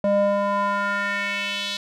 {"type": "tone with band-pass filter sweep", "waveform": "square", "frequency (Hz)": 201.5, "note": "G3", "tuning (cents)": 48, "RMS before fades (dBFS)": -23, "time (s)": [0.04, 1.77], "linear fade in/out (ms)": 2, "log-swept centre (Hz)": [510, 3900], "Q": 2.9, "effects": []}